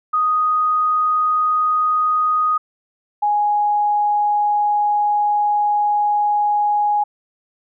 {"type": "tone pair in turn", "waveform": "sine", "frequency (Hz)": [1244.5, 830.6], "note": ["D#6", "G#5"], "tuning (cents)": [0, 0], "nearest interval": "perfect fifth", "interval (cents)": 700, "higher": "first", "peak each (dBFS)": -14, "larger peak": "neither", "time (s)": [[0.13, 2.58], [3.22, 7.04]], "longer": "second", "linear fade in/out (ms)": 10, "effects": []}